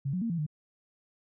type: tone with pitch steps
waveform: sine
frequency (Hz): 138 / 182.5 / 230.2 / 169.1 / 151.3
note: C#3 / F#3 / A#3 / E3 / D#3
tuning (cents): -7 / -24 / -22 / +44 / -48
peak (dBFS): -28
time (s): 0.05-0.465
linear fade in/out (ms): 10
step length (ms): 83
effects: none